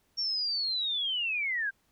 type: linear sweep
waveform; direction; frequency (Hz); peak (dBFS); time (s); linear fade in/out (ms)
sine; down; 5550 to 1548; -28; 0.17-1.71; 20
effects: pink hiss -71 dBFS RMS until 1.91 s

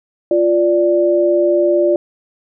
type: tone pair together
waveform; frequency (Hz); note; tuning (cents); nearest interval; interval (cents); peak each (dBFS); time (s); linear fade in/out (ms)
sine; 348.8 / 586.6; F4 / D5; -2 / -2; major sixth; 900; -13; 0.31-1.96; 2
effects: none

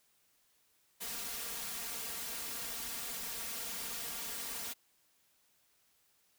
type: noise with comb filter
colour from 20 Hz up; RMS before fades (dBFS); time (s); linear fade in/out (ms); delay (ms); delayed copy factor
white; -41; 1-4.74; 20; 4.3; +0.85
effects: white hiss -72 dBFS RMS until 6.38 s

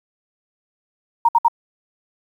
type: tone bursts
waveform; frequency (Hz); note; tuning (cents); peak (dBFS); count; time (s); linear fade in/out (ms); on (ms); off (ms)
sine; 932.3; A#5; 0; -10; 3; 1.25-1.483; 5; 37; 61
effects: 8-bit

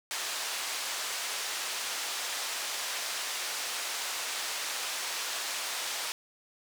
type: band-pass noise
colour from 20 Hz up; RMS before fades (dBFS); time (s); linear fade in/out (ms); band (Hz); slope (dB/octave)
white; -35; 0.11-6.12; 0; 600 to 6800; 12
effects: none

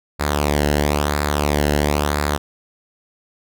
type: tone with flanger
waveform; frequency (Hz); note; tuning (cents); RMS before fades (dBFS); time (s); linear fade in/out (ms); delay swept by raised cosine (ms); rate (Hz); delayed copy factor
sawtooth; 73.42; D2; 0; -19; 0.19-2.38; 20; 0.33 to 0.86; 0.99; -0.65
effects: none

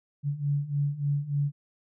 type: beating tone pair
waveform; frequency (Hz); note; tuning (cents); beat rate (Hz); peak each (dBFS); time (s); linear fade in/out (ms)
sine; 141.5 / 144.9; C#3 / D3; +36 / -23; 3.4; -30 / -27; 0.23-1.52; 50
effects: none

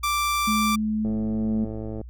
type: tone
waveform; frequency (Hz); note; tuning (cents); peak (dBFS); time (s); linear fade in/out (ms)
sawtooth; 1174.7; D6; 0; -18; 0.03-0.76; 10
type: tone with pitch glide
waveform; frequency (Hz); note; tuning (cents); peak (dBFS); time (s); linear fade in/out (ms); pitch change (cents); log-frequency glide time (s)
sine; 215.4 to 219; A3 to A3; -37 to -8; -22; 0.47-1.65; 10; +29; 0.92-1.38
type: click train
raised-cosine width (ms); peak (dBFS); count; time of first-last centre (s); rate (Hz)
2; -21; 106; 1.05-2.013; 109
effects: added 60 Hz sine -37 dBFS peak until 2.09 s

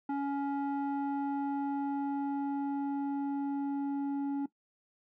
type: tone with low-pass filter sweep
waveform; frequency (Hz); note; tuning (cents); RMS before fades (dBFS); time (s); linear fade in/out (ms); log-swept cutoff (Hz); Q
square; 280; C#4; +18; -33; 0.09-4.46; 5; 1000 to 570; 1.8
effects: noise-tail reverb RT60 0.1 s tail -17 dB re dry

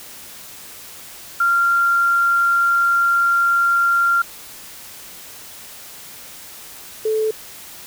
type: tone pair in turn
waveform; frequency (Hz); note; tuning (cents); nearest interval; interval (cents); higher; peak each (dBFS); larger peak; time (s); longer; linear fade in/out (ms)
sine; 1385 / 436.2; F6 / A4; -15 / -15; octave + minor sixth; 2000; first; -13 / -16; first; 1.4-4.22 / 7.05-7.31; first; 5
effects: white hiss -38 dBFS RMS until 7.86 s

